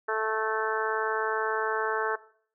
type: harmonic tone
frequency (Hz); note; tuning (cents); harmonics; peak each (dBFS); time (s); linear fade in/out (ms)
219.2; A3; -6; 2 / 3 / 4 / 5 / 6 / 7 / 8; -30 / -36 / -34 / -35 / -34 / -33 / -37; 0.08-2.16; 10
effects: noise-tail reverb RT60 0.5 s tail -17 dB re dry